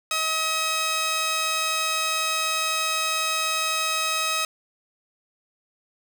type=tone pair together; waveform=10% pulse; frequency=637 / 1274 Hz; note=D#5 / D#6; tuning=+41 / +41 cents; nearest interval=octave; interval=1200 cents; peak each=-22 / -17 dBFS; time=0.11-4.45 s; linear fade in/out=2 ms; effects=none